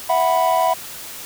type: chord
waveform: triangle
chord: E suspended second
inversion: none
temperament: equal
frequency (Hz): 659.3 / 740 / 987.8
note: E5 / F#5 / B5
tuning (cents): 0 / 0 / 0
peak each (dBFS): -17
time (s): 0.09-0.74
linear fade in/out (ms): 10
effects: white hiss -34 dBFS RMS until 1.25 s